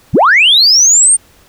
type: linear sweep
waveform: sine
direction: up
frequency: 53 to 8990 Hz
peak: -3 dBFS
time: 0.13-1.17 s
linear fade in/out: 20 ms
effects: tanh soft clip ceiling 0 dBFS + pink hiss -46 dBFS RMS until 1.48 s